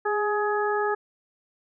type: harmonic tone with a mistuned harmonic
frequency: 420 Hz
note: G#4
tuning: 19 cents sharp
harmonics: 1 / 2 / 3 / 4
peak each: -25 / -28 / -30 / -31 dBFS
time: 0.05-0.95 s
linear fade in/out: 10 ms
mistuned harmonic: 1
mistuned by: -25 cents
effects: none